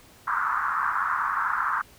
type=band-pass noise; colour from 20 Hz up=white; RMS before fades=-26 dBFS; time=0.27-1.82 s; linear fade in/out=10 ms; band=1000 to 1500 Hz; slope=48 dB/octave; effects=pink hiss -53 dBFS RMS until 1.98 s